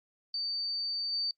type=tone with level steps; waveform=sine; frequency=4594 Hz; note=D8; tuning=39 cents flat; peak=-31 / -29 dBFS; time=0.34-1.31 s; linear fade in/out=2 ms; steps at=1.12 s; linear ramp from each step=10 ms; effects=noise-tail reverb RT60 0.1 s tail -24 dB re dry + Opus 48 kbps